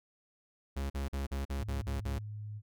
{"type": "tone bursts", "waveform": "45% pulse", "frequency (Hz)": 68.9, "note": "C#2", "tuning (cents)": -10, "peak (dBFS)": -33, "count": 8, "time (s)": [0.76, 2.188], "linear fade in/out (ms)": 10, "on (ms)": 140, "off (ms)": 44}
{"type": "tone", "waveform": "sine", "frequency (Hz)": 105.5, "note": "G#2", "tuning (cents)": 28, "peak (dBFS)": -39, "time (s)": [1.57, 2.62], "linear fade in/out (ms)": 50}
{"effects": []}